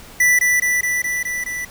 square tone with echo, 1975.5 Hz, B6, in tune, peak -12 dBFS, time 0.2-0.39 s, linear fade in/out 5 ms, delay 210 ms, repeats 6, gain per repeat -2 dB, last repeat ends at 1.65 s, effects pink hiss -41 dBFS RMS until 1.7 s

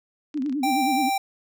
sine tone with vibrato, 276.6 Hz, C#4, 4 cents flat, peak -23 dBFS, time 0.34-1.1 s, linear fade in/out 20 ms, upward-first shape sine, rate 9.5 Hz, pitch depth 170 cents each way
clicks, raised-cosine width 0.2 ms, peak -29 dBFS, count 6, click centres 0.342 / 0.375 / 0.422 / 0.462 / 0.496 / 0.526 s
square tone, 784 Hz, G5, in tune, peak -22 dBFS, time 0.63-1.18 s, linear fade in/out 5 ms
effects none

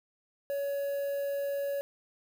triangle tone with quantisation, 562 Hz, C#5, 24 cents sharp, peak -28 dBFS, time 0.5-1.81 s, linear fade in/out 0 ms, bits 8, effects none

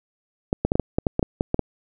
clicks, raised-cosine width 2 ms, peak -6 dBFS, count 12, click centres 0.529 / 0.65 / 0.719 / 0.755 / 0.797 / 0.985 / 1.068 / 1.194 / 1.228 / 1.409 / 1.544 / 1.593 s, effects none

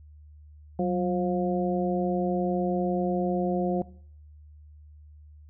harmonic tone with a mistuned harmonic, 177.6 Hz, F3, 29 cents sharp, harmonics 1 / 2 / 3 / 4, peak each -26 / -29 / -31 / -32 dBFS, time 0.79-3.82 s, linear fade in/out 2 ms, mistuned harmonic 1, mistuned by +76 cents, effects noise-tail reverb RT60 0.6 s tail -20 dB re dry + added 75 Hz sine -47 dBFS peak until 5.49 s

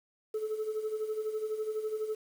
sine tone with tremolo, 432.7 Hz, A4, 29 cents flat, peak -27 dBFS, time 0.34-2.15 s, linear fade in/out 5 ms, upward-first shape sine, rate 12 Hz, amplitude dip 70%, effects tanh soft clip ceiling -28 dBFS + 9-bit

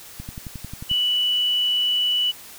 click train, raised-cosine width 5 ms, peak -21 dBFS, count 9, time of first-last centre 0.2-0.914 s, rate 11.2 Hz
sine tone, 2960 Hz, F#7, in tune, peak -18 dBFS, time 0.89-2.32 s, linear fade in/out 20 ms
effects white hiss -42 dBFS RMS until 2.58 s

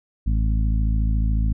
harmonic tone, 54 Hz, A1, 32 cents flat, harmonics 1 / 2 / 3 / 4 / 5, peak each -18 / -26 / -32 / -31 / -37 dBFS, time 0.26-1.53 s, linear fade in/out 10 ms, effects none

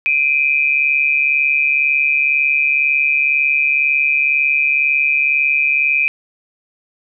sine tone pair together, 2380 / 2522 Hz, D7 / D#7, +22 / +23 cents, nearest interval minor second, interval 101 cents, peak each -15 dBFS, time 0.06-6.08 s, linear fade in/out 0 ms, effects none

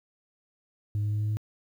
sine tone with pitch steps, 103.83 / 104.55 / 105.28 / 106.01 / 106.75 Hz, G#2 / G#2 / G#2 / G#2 / G#2, 0 / +12 / +24 / +36 / +48 cents, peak -23 dBFS, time 0.95-1.37 s, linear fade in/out 0 ms, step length 84 ms, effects tanh soft clip ceiling -24 dBFS + 10-bit

